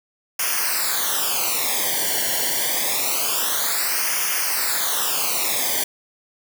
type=noise with flanger; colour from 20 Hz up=white; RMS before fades=-22 dBFS; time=0.39-5.84 s; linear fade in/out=5 ms; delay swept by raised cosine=0.25 to 0.8 ms; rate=0.26 Hz; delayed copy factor=-0.9; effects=none